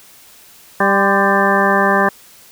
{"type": "harmonic tone with a mistuned harmonic", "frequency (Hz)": 197.1, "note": "G3", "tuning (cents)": 10, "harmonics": [1, 2, 3, 4, 5, 6, 8, 9], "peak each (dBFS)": [-19, -19, -19, -19, -19, -19, -19, -19], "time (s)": [0.8, 2.09], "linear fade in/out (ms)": 5, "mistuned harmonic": 5, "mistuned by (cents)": 60, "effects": ["white hiss -44 dBFS RMS until 2.51 s"]}